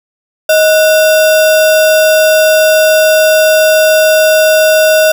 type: tone with sample-and-hold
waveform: sine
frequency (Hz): 627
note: D#5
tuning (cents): +13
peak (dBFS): -4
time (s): 0.49-5.12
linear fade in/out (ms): 5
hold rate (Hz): 2100
effects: none